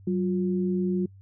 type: tone pair together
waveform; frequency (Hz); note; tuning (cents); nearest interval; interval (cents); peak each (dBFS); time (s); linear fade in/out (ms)
sine; 188.3 / 355.5; F#3 / F4; +31 / +31; major seventh; 1100; -24 / -28; 0.07-1.06; 5
effects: noise-tail reverb RT60 0.1 s tail -25 dB re dry + added 97 Hz sine -47 dBFS peak until 1.21 s